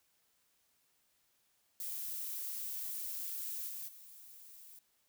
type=noise with level steps; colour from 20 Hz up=violet; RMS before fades=-41 / -44 / -55 dBFS; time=1.8-4.79 s; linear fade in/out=2 ms; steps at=3.67 / 3.87 s; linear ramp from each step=20 ms; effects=white hiss -75 dBFS RMS until 5.08 s